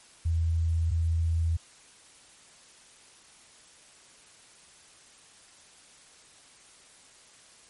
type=tone pair in turn; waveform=sine; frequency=82.41 / 82.41 Hz; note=E2 / E2; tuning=0 / 0 cents; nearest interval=unison; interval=0 cents; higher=neither; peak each=-23 / -23 dBFS; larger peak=neither; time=0.25-0.91 / 0.91-1.57 s; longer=neither; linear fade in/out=10 ms; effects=white hiss -55 dBFS RMS until 7.69 s + MP3 48 kbps